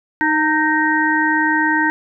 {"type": "harmonic tone with a mistuned harmonic", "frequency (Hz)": 311.1, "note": "D#4", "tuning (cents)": 0, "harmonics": [1, 3, 5, 6], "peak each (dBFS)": [-19, -19, -19, -19], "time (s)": [0.21, 1.9], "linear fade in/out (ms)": 0, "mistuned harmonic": 3, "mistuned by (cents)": -32, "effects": []}